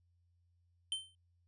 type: tone with exponential decay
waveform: square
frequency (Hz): 3100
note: G7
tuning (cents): -20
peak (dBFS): -32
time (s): 0.92-1.15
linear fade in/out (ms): 1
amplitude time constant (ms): 48
effects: added 87 Hz sine -70 dBFS peak until 1.47 s + resampled to 24000 Hz